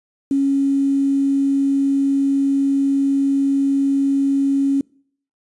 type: tone with quantisation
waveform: sine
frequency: 275.9 Hz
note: C#4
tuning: 8 cents flat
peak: -14 dBFS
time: 0.31-4.81 s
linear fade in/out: 2 ms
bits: 7
effects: noise-tail reverb RT60 0.6 s tail -26 dB re dry + resampled to 24000 Hz